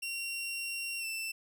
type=tone with pitch glide; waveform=sawtooth; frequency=2748 to 2668 Hz; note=F7 to E7; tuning=-29 to +20 cents; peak=-32 dBFS; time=0.02-1.32 s; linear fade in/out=10 ms; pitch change=-51 cents; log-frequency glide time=0.99-1.05 s; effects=none